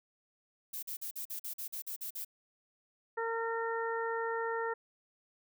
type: noise bursts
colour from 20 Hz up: violet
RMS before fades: -40 dBFS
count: 11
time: 0.73-2.248 s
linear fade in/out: 10 ms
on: 98 ms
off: 44 ms
type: harmonic tone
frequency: 457.2 Hz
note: A#4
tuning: 34 cents flat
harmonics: 1 / 2 / 3 / 4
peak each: -35 / -38 / -40 / -41 dBFS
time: 3.17-4.74 s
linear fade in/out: 10 ms
effects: none